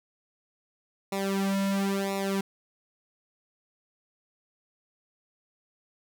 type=tone with flanger; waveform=sawtooth; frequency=196 Hz; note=G3; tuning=in tune; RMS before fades=-28 dBFS; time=1.12-2.41 s; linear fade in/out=5 ms; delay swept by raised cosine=0.63 to 2.63 ms; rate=0.98 Hz; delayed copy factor=-1; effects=none